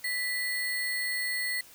sine tone with sample-and-hold, 1975.5 Hz, B6, in tune, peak -28 dBFS, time 0.04-1.61 s, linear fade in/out 5 ms, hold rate 6300 Hz, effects white hiss -53 dBFS RMS until 1.74 s

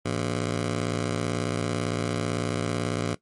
15% pulse ring-modulated tone, 133.2 Hz, C3, 31 cents sharp, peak -16 dBFS, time 0.05-3.15 s, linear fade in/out 10 ms, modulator 29 Hz, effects noise-tail reverb RT60 0.1 s tail -17 dB re dry + MP3 48 kbps

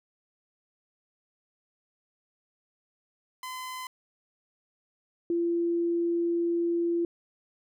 sawtooth / sine tone pair in turn, 1022 / 341.1 Hz, C6 / F4, -41 / -41 cents, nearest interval octave + perfect fifth, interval 1900 cents, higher first, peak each -32 / -24 dBFS, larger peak second, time 3.43-3.87 / 5.3-7.05 s, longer second, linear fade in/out 2 ms, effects none

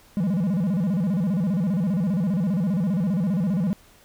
triangle tone with vibrato, 184.1 Hz, F#3, 8 cents flat, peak -18 dBFS, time 0.17-3.73 s, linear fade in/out 0 ms, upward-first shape square, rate 15 Hz, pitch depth 190 cents each way, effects pink hiss -54 dBFS RMS until 4.04 s

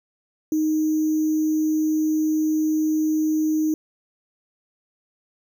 sine tone with sample-and-hold, 311.1 Hz, D#4, in tune, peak -18 dBFS, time 0.52-3.74 s, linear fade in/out 2 ms, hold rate 6300 Hz, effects none

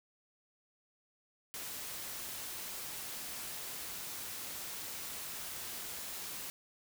white noise, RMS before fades -43 dBFS, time 1.54-6.5 s, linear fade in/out 0 ms, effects none

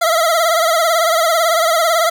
25% pulse tone with vibrato, 661 Hz, E5, 5 cents sharp, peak -8 dBFS, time 0.01-2.1 s, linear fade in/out 10 ms, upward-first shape triangle, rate 18 Hz, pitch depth 99 cents each way, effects none

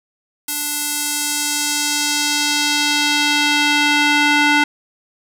square tone with band-pass filter sweep, 293.7 Hz, D4, in tune, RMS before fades -17 dBFS, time 0.48-4.64 s, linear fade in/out 5 ms, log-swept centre 12000 to 2000 Hz, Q 1, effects none

